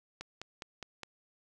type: click train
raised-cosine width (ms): 0.2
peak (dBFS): -24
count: 5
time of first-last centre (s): 0.21-1.033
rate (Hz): 4.86
effects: none